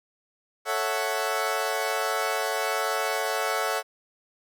20% pulse chord, F# minor seventh, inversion first, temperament equal, 440 / 554.4 / 659.3 / 740 Hz, A4 / C#5 / E5 / F#5, 0 / 0 / 0 / 0 cents, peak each -26 dBFS, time 0.65-3.83 s, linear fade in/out 50 ms, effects none

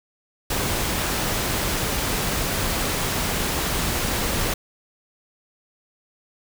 pink noise, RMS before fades -24 dBFS, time 0.5-4.54 s, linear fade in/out 5 ms, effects none

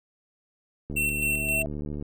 click train, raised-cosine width 3 ms, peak -22 dBFS, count 84, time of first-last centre 0.9-2.025 s, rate 73.8 Hz
sine tone with exponential growth, 650 Hz, E5, 24 cents flat, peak -29 dBFS, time 0.92-1.66 s, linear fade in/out 0 ms, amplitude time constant 160 ms
square tone with tremolo, 2707 Hz, E7, 45 cents sharp, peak -24 dBFS, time 0.96-1.63 s, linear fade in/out 10 ms, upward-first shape square, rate 3.8 Hz, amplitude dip 40%
effects none

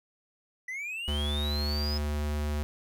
triangle linear sweep, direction up, 1956 to 5120 Hz, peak -32 dBFS, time 0.68-1.98 s, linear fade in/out 5 ms
square tone with pitch glide, 73.42 to 74.32 Hz, D2 to D2, 0 to +21 cents, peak -29 dBFS, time 1.08-2.63 s, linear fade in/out 0 ms, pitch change +21 cents, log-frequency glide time 1.49-2.3 s
effects none

